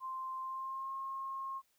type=tone with pitch glide; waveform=sine; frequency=1046.5 to 1074.7 Hz; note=C6 to C6; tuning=0 to +46 cents; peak=-38 dBFS; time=0-1.62 s; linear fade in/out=50 ms; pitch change=+46 cents; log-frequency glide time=0.42-0.93 s; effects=white hiss -75 dBFS RMS until 1.78 s